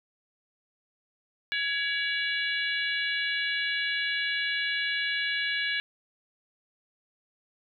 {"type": "harmonic tone with a mistuned harmonic", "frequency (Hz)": 570, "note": "C#5", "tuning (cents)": 48, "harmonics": [3, 4, 5, 6, 7], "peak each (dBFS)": [-30, -32, -34, -36, -37], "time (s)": [1.52, 5.8], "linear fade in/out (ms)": 0, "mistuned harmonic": 3, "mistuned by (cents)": -41, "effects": []}